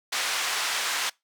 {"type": "band-pass noise", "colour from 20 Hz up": "pink", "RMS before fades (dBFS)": -28, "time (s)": [0.12, 1.1], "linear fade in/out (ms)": 10, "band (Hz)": [1200, 7800], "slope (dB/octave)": 12, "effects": ["noise-tail reverb RT60 0.2 s tail -24 dB re dry"]}